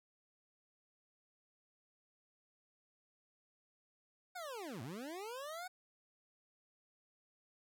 25% pulse linear two-way sweep, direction down then up, 751 to 104.4 to 751 Hz, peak -40 dBFS, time 4.35-5.68 s, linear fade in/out 10 ms, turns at 4.82 s, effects none

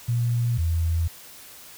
sine tone pair in turn, 119 / 82.82 Hz, A#2 / E2, +36 / +9 cents, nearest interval tritone, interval 627 cents, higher first, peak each -20 dBFS, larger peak neither, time 0.08-0.58 / 0.58-1.08 s, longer neither, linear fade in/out 10 ms, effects white hiss -45 dBFS RMS until 1.77 s

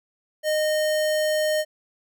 square tone, 615 Hz, D#5, 20 cents flat, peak -21 dBFS, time 0.43-1.65 s, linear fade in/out 50 ms, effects none

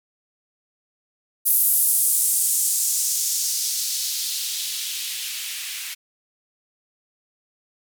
violet noise with band-pass filter sweep, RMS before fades -23 dBFS, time 1.45-5.95 s, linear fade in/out 20 ms, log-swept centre 12000 to 2200 Hz, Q 1.6, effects none

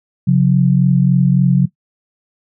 sine tone pair together, 136.47 / 180 Hz, C#3 / F#3, -27 / -47 cents, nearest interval perfect fourth, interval 480 cents, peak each -11 dBFS, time 0.27-1.66 s, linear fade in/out 10 ms, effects noise-tail reverb RT60 0.1 s tail -17 dB re dry

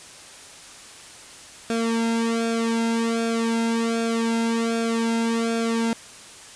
sawtooth tone with flanger, 229 Hz, A#3, 31 cents flat, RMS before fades -23 dBFS, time 1.7-5.93 s, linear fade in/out 0 ms, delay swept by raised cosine 1 to 1.71 ms, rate 1.3 Hz, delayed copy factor -1, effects white hiss -43 dBFS RMS until 6.55 s + resampled to 22050 Hz

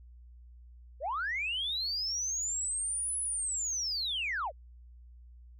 sine linear two-way sweep, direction up then down, 474.1 to 10320 to 474.1 Hz, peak -30 dBFS, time 1-4.52 s, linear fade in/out 50 ms, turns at 3.19 s, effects tanh soft clip ceiling -26 dBFS + added 60 Hz sine -50 dBFS peak until 5.59 s

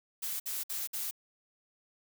blue noise bursts, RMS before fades -36 dBFS, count 4, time 0.22-1.111 s, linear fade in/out 10 ms, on 180 ms, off 57 ms, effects none

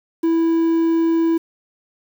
triangle tone with quantisation, 329.6 Hz, E4, in tune, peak -12 dBFS, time 0.23-1.38 s, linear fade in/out 10 ms, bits 7, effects none

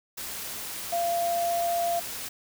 sine tone in noise, 688 Hz, F5, 26 cents flat, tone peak -24 dBFS, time 0.92-2 s, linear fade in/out 10 ms, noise white, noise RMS -36 dBFS, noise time 0.17-2.29 s, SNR +9 dB, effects none

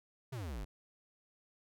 square exponential sweep, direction down, 140.2 to 43.65 Hz, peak -40 dBFS, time 0.32-0.65 s, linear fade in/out 10 ms, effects none

